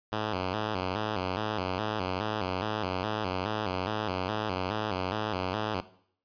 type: tone with vibrato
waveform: 5% pulse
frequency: 99.7 Hz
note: G2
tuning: 30 cents sharp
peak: -18 dBFS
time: 0.12-5.81 s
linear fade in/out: 5 ms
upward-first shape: square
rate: 2.4 Hz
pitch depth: 130 cents each way
effects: noise-tail reverb RT60 0.6 s tail -17 dB re dry + resampled to 11025 Hz